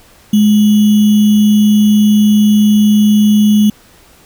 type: tone with sample-and-hold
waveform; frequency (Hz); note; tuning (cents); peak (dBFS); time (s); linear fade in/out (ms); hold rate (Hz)
sine; 210; G#3; +19; -5; 0.33-3.7; 5; 3150
effects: pink hiss -44 dBFS RMS until 4.25 s